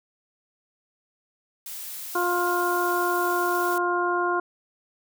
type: noise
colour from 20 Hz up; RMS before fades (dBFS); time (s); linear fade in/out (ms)
blue; -36; 1.66-3.78; 2
type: harmonic tone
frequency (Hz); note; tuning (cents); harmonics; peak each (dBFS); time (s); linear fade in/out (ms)
352.8; F4; +18; 1 / 2 / 3 / 4; -26 / -29 / -26 / -28; 2.15-4.4; 5
effects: none